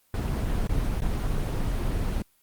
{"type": "noise with dropouts", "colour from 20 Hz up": "brown", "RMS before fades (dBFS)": -26, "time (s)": [0.14, 2.22], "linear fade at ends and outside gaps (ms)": 2, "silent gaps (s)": [[0.673, 0.693], [1.006, 1.019]], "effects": ["white hiss -65 dBFS RMS until 2.42 s", "Opus 24 kbps"]}